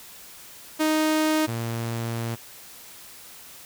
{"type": "tone pair in turn", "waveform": "sawtooth", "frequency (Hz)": [311.1, 115.73], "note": ["D#4", "A#2"], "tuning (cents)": [0, -12], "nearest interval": "octave + perfect fourth", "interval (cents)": 1712, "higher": "first", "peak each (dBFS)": [-16, -23], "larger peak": "first", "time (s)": [[0.79, 1.47], [1.47, 2.36]], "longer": "second", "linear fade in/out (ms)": 20, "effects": ["white hiss -45 dBFS RMS until 3.65 s"]}